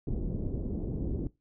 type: low-pass noise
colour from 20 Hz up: pink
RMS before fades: -33 dBFS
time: 0.07-1.27 s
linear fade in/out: 2 ms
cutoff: 400 Hz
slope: 24 dB/octave
effects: noise-tail reverb RT60 0.2 s tail -18 dB re dry